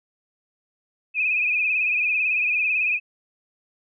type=tone with vibrato; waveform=sine; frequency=2500 Hz; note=D#7; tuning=8 cents sharp; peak=-19 dBFS; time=1.14-3 s; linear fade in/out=50 ms; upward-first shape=sine; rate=18 Hz; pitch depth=67 cents each way; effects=none